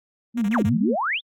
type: tone with vibrato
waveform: sine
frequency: 220 Hz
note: A3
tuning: in tune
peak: -19 dBFS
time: 0.34-0.96 s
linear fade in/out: 50 ms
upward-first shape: triangle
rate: 5.9 Hz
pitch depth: 210 cents each way
type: tone bursts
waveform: 5% pulse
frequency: 233.8 Hz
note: A#3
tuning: 5 cents sharp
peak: -26 dBFS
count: 5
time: 0.37-0.694 s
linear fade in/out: 5 ms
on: 48 ms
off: 21 ms
type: exponential two-way sweep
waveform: sine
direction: down then up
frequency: 3704 to 88.5 to 3704 Hz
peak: -21 dBFS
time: 0.51-1.21 s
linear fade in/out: 50 ms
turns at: 0.67 s
effects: AAC 48 kbps